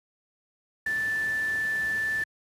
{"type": "tone in noise", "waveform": "sine", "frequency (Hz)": 1760, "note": "A6", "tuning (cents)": 0, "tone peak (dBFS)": -25, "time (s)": [0.86, 2.24], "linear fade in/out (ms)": 5, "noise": "pink", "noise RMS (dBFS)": -43, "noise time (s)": [0.86, 2.24], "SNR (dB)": 15, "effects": ["high-pass 80 Hz 12 dB/octave", "resampled to 32000 Hz"]}